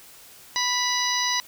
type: harmonic tone with a mistuned harmonic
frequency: 987.8 Hz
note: B5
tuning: in tune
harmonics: 1 / 2 / 3 / 4 / 5 / 6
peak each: -28 / -28 / -33 / -28 / -29 / -29 dBFS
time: 0.56-1.4 s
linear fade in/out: 0 ms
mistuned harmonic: 3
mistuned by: -33 cents
effects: white hiss -48 dBFS RMS until 1.47 s